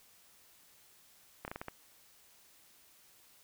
slowing click train, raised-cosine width 0.5 ms, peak -25 dBFS, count 6, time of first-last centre 1.45-1.683 s, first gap 29 ms, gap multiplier 1.24, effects white hiss -63 dBFS RMS until 3.43 s

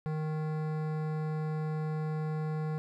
sine tone with hard clipping, 155.2 Hz, D#3, 4 cents flat, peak -33 dBFS, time 0.06-2.78 s, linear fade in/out 0 ms, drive 16 dB, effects none

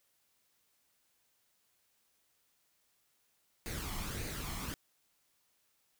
pink noise with flanger, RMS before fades -40 dBFS, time 3.66-4.74 s, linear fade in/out 0 ms, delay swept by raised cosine 0.45 to 0.96 ms, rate 1.7 Hz, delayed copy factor +0.55, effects white hiss -75 dBFS RMS until 5.99 s

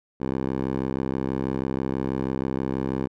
10% pulse tone with band-pass filter, 66.2 Hz, C2, 21 cents sharp, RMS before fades -27 dBFS, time 0.2-3.08 s, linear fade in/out 20 ms, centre 350 Hz, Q 0.65, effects none

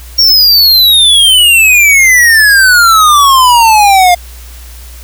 square exponential sweep, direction down, 5588 to 698.5 Hz, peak -3 dBFS, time 0.18-4.15 s, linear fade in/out 10 ms, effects added 60 Hz sine -27 dBFS peak until 5.03 s + white hiss -35 dBFS RMS until 5.03 s

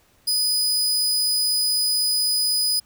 sawtooth tone, 4978 Hz, D#8, in tune, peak -16 dBFS, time 0.27-2.8 s, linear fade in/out 10 ms, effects pink hiss -59 dBFS RMS until 2.85 s

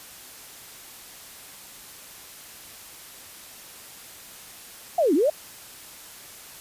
sine linear two-way sweep, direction down then up, 732 to 260 to 647 Hz, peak -17 dBFS, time 4.98-5.3 s, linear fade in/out 5 ms, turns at 5.14 s, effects white hiss -44 dBFS RMS until 6.6 s + resampled to 32000 Hz

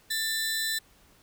sawtooth tone pair together, 1779 / 3994 Hz, A6 / B7, +19 / +19 cents, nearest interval octave + major second, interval 1400 cents, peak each -27 dBFS, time 0.1-0.79 s, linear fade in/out 10 ms, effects pink hiss -60 dBFS RMS until 1.22 s

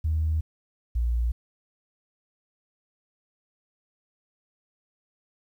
sine tone pair in turn, 78.8 / 58.91 Hz, D#2 / A#1, +23 / +19 cents, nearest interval perfect fourth, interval 504 cents, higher first, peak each -21 dBFS, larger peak neither, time 0.04-0.41 / 0.95-1.32 s, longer neither, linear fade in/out 10 ms, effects tanh soft clip ceiling -17 dBFS + 10-bit

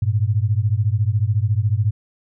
sine beating tone pair, 99.8 / 113.8 Hz, G2 / A#2, +32 / -41 cents, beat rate 14 Hz, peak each -18 / -19 dBFS, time 0.02-1.91 s, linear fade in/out 5 ms, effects none

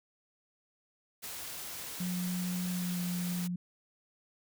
white noise, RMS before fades -42 dBFS, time 1.22-3.48 s, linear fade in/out 20 ms
sine tone with pitch glide, 180.1 to 177.31 Hz, F#3 to F3, -46 to +27 cents, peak -32 dBFS, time 2-3.56 s, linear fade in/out 5 ms, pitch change -27 cents, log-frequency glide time 2.72-3.02 s
effects none

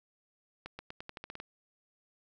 accelerating click train, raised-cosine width 0.3 ms, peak -26 dBFS, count 10, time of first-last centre 0.66-1.4 s, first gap 130 ms, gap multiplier 0.88, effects none

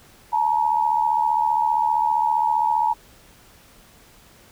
sine tone pair together, 867 / 942.2 Hz, A5 / A#5, -26 / +18 cents, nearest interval minor second, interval 144 cents, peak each -20 dBFS, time 0.32-2.94 s, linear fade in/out 20 ms, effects pink hiss -51 dBFS RMS until 4.51 s

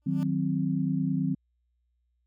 15% pulse tone with exponential growth, 295.8 Hz, D4, 13 cents sharp, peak -34 dBFS, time 0.02-0.23 s, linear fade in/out 0 ms, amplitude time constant 44 ms
sine chord, C diminished, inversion first, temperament equal, 155.56 / 185 / 261.6 Hz, Eb3 / Gb3 / C4, 0 / 0 / 0 cents, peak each -29 dBFS, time 0.06-1.35 s, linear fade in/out 10 ms
effects added 60 Hz sine -70 dBFS peak until 2.26 s

